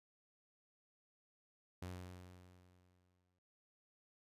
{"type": "tone with exponential decay", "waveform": "sawtooth", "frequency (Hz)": 90.5, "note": "F#2", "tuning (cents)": -38, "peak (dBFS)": -40, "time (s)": [1.82, 3.39], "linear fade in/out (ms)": 5, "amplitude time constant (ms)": 340, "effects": ["resampled to 32000 Hz"]}